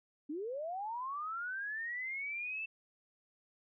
sine linear sweep, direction up, 277.2 to 2668 Hz, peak -37 dBFS, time 0.29-2.66 s, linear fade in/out 10 ms, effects none

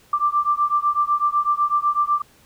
sine beating tone pair, 1174.7 / 1182.7 Hz, D6 / D6, 0 / +12 cents, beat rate 8 Hz, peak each -20 dBFS, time 0.13-2.22 s, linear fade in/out 5 ms, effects pink hiss -54 dBFS RMS until 2.45 s

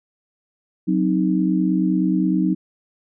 sine chord, C diminished, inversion second, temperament equal, 185 / 261.6 / 311.1 Hz, Gb3 / C4 / Eb4, 0 / 0 / 0 cents, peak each -19 / -23 / -20 dBFS, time 0.87-2.55 s, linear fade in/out 20 ms, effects none

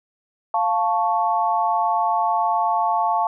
sine chord, F augmented, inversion none, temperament equal, 698.5 / 880 / 1108.7 Hz, F5 / A5 / C#6, 0 / 0 / 0 cents, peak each -22 / -20 / -24 dBFS, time 0.54-3.27 s, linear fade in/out 2 ms, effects none

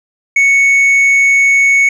sine tone with tanh clipping, 2217 Hz, C#7, in tune, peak -7 dBFS, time 0.36-1.89 s, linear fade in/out 5 ms, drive 4 dB, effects none

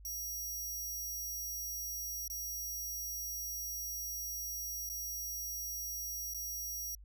20% pulse tone with dropouts, 5700 Hz, F8, 34 cents sharp, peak -33 dBFS, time 0.05-6.95 s, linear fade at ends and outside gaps 2 ms, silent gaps 2.279-2.3 / 4.892-4.898 / 6.338-6.345 s, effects added 50 Hz sine -51 dBFS peak until 7.04 s

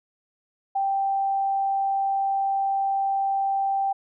sine tone, 784 Hz, G5, in tune, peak -21 dBFS, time 0.75-3.93 s, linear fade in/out 10 ms, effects none

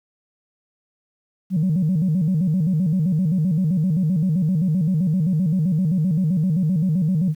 sine tone with vibrato, 170.4 Hz, F3, 42 cents flat, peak -15 dBFS, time 1.5-7.35 s, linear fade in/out 50 ms, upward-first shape square, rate 7.7 Hz, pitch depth 170 cents each way, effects tanh soft clip ceiling -13 dBFS + 9-bit

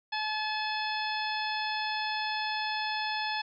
harmonic tone, 860 Hz, A5, 40 cents flat, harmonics 1 / 2 / 3 / 4 / 5 / 6, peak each -33 / -36 / -38 / -39 / -40 / -41 dBFS, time 0.12-3.42 s, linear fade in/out 10 ms, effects none

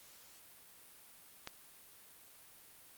click, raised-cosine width 0.2 ms, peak -24 dBFS, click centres 1.474 s, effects white hiss -59 dBFS RMS until 2.97 s + Opus 48 kbps

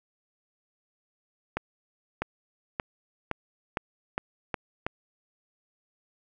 accelerating click train, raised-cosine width 0.5 ms, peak -13 dBFS, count 8, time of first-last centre 1.57-4.865 s, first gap 650 ms, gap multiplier 0.89, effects none

